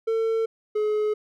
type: tone pair in turn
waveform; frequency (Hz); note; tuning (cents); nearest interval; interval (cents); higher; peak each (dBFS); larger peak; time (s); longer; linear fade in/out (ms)
triangle; 450 / 424.7; A4 / G#4; +39 / +39; minor second; 100; first; -19; neither; 0.07-0.46 / 0.75-1.14; neither; 10
effects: none